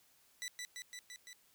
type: tone with echo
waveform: 15% pulse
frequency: 1975.5 Hz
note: B6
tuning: in tune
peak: -34 dBFS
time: 0.42-0.48 s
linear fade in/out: 0 ms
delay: 170 ms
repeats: 5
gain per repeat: -2 dB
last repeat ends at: 1.33 s
effects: white hiss -69 dBFS RMS until 1.54 s